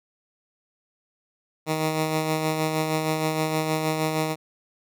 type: tone with tremolo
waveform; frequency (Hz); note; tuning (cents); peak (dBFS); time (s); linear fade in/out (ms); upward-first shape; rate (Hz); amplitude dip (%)
10% pulse; 157; D#3; +16; -13; 1.66-4.36; 50; sine; 6.4; 40
effects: none